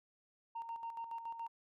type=tone with tremolo; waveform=sine; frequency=921 Hz; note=A#5; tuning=21 cents flat; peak=-38 dBFS; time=0.55-1.48 s; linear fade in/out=10 ms; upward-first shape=square; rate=7.1 Hz; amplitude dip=60%; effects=tanh soft clip ceiling -37 dBFS